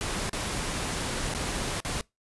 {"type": "noise with dropouts", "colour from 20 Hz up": "pink", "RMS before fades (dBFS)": -31, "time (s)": [0.01, 2.01], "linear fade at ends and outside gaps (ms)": 0, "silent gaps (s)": [[0.295, 0.331], [1.338, 1.348], [1.803, 1.849]], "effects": ["noise-tail reverb RT60 0.2 s tail -24 dB re dry", "resampled to 24000 Hz"]}